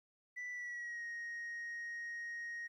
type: tone with pitch glide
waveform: sine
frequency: 1975.5 to 1874.3 Hz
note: B6 to A#6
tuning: 0 to +9 cents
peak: -39 dBFS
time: 0.36-2.68 s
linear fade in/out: 20 ms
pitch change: -91 cents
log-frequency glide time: 0.51-1.04 s
effects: tanh soft clip ceiling -40 dBFS + 13-bit